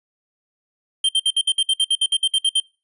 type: tone bursts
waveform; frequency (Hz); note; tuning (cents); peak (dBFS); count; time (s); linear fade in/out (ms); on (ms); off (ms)
square; 3148; G7; +7; -15; 15; 1.04-2.601; 5; 49; 59
effects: noise-tail reverb RT60 0.3 s tail -23 dB re dry + resampled to 24000 Hz